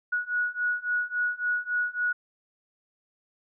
sine beating tone pair, 1459 / 1462.6 Hz, F#6 / F#6, -25 / -20 cents, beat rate 3.6 Hz, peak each -29 / -28 dBFS, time 0.12-2.13 s, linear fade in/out 10 ms, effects none

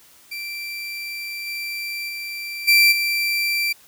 30% pulse tone with level steps, 2349 Hz, D7, in tune, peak -26 / -24 / -26 / -9 / -17 dBFS, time 0.31-3.73 s, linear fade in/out 10 ms, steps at 1.46 / 2.08 / 2.67 / 2.91 s, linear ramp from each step 20 ms, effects white hiss -51 dBFS RMS until 3.87 s

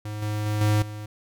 square tone with level steps, 105.7 Hz, G#2, 31 cents sharp, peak -31 / -26 / -24 / -19 / -34 dBFS, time 0.05-1.06 s, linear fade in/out 5 ms, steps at 0.22 / 0.46 / 0.61 / 0.82 s, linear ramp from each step 2 ms, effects none

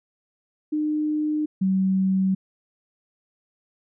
sine tone pair in turn, 303.8 / 190.17 Hz, D#4 / F#3, -41 / +48 cents, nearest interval minor sixth, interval 811 cents, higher first, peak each -21 / -18 dBFS, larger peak second, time 0.72-1.46 / 1.61-2.35 s, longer neither, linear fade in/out 10 ms, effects none

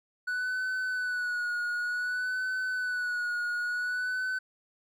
triangle tone with vibrato, 1479 Hz, F#6, 1 cent flat, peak -27 dBFS, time 0.27-4.39 s, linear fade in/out 10 ms, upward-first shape sine, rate 0.55 Hz, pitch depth 41 cents each way, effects none

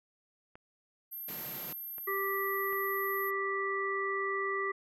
clicks, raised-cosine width 0.5 ms, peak -35 dBFS, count 3, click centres 0.555 / 1.983 / 2.728 s
sine tone, 12630 Hz, G9, 12 cents sharp, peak -39 dBFS, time 1.11-3.31 s, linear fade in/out 20 ms
pink high-pass noise, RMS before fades -46 dBFS, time 1.28-1.73 s, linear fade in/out 5 ms, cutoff 130 Hz, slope 48 dB/octave
harmonic tone, 392 Hz, G4, in tune, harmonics 1 / 3 / 5, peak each -35 / -35 / -35 dBFS, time 2.07-4.72 s, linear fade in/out 10 ms
effects none

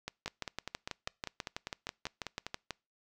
two click trains, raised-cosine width 0.2 ms, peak -20 / -19 dBFS, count 13 / 16, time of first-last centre 0.08-2.466 / 0.26-2.707 s, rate 5.03 / 6.13 Hz, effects noise-tail reverb RT60 0.3 s tail -26 dB re dry

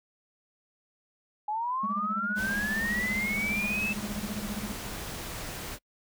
sine linear sweep, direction up, 828 to 2640 Hz, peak -28 dBFS, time 1.48-3.93 s, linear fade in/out 5 ms
triangle tone with tremolo, 207.7 Hz, G#3, in tune, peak -28 dBFS, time 1.83-4.72 s, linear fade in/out 5 ms, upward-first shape sine, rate 15 Hz, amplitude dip 100%
pink noise, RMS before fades -38 dBFS, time 2.35-5.79 s, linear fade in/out 50 ms
effects noise-tail reverb RT60 0.1 s tail -26 dB re dry

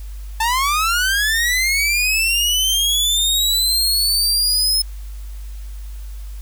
sawtooth linear sweep, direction up, 876 to 5200 Hz, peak -12 dBFS, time 0.4-4.82 s, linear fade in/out 5 ms, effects added 50 Hz sine -28 dBFS peak until 6.41 s + white hiss -48 dBFS RMS until 6.41 s

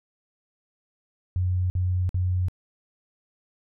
sine tone bursts, 91 Hz, F#2, 28 cents flat, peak -21 dBFS, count 3, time 1.36-2.484 s, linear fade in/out 0 ms, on 340 ms, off 52 ms, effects none

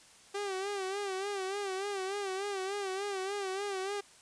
sawtooth tone with vibrato, 392 Hz, G4, in tune, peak -30 dBFS, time 0.34-4.01 s, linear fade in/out 10 ms, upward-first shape sine, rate 3.4 Hz, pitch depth 80 cents each way, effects white hiss -58 dBFS RMS until 4.21 s + resampled to 22050 Hz

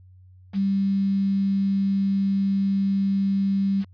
sine tone with quantisation, 196 Hz, G3, in tune, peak -19 dBFS, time 0.53-3.85 s, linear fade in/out 50 ms, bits 7, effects added 92 Hz sine -47 dBFS peak until 3.93 s + resampled to 11025 Hz

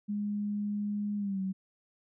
sine tone with pitch glide, 206.4 to 190.37 Hz, G#3 to F#3, -10 to +50 cents, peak -30 dBFS, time 0.08-1.53 s, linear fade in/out 20 ms, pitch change -140 cents, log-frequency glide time 1.17-1.41 s, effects none

